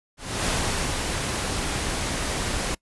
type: noise with ADSR envelope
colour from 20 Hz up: pink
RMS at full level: -24 dBFS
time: 0.17-2.75 s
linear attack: 300 ms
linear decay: 490 ms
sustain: -3 dB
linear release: 8 ms
effects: noise-tail reverb RT60 0.1 s tail -24 dB re dry + resampled to 24000 Hz